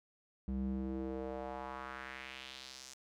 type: tone with band-pass filter sweep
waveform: square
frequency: 65.41 Hz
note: C2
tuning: in tune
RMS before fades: -42 dBFS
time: 0.48-2.94 s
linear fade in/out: 0 ms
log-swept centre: 150 to 6700 Hz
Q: 2.1
effects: none